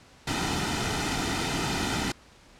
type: noise with comb filter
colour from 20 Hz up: pink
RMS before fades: -28 dBFS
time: 0.27-2.12 s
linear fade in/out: 5 ms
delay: 1.8 ms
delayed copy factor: -0.65
effects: pink hiss -54 dBFS RMS until 2.59 s + low-pass 7000 Hz 12 dB/octave